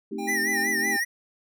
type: chord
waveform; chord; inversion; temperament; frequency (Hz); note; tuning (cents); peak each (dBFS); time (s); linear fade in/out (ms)
sine; A half-diminished seventh; none; equal; 220 / 261.6 / 311.1 / 392; A3 / C4 / Eb4 / G4; 0 / 0 / 0 / 0; -34 / -37 / -35 / -34; 0.11-0.97; 10
type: tone with tremolo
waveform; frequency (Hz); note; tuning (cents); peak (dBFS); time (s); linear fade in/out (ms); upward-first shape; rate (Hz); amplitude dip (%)
square; 800; G5; +35; -32; 0.18-1; 10; triangle; 3; 90
type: tone with vibrato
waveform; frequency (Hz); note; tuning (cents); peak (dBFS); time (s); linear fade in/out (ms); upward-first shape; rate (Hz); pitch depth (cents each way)
square; 1900; A#6; +33; -24; 0.27-1.05; 20; sine; 5.3; 92
effects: none